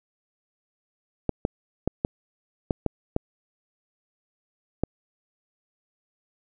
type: clicks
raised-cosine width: 2 ms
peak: -9 dBFS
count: 8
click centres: 1.293 / 1.451 / 1.876 / 2.049 / 2.708 / 2.863 / 3.164 / 4.836 s
effects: none